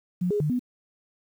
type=tone with pitch steps; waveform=sine; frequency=179 / 414.8 / 150 / 247.9 Hz; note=F3 / G#4 / D3 / B3; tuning=+43 / -2 / +37 / +7 cents; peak=-22 dBFS; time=0.21-0.594 s; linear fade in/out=10 ms; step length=96 ms; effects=9-bit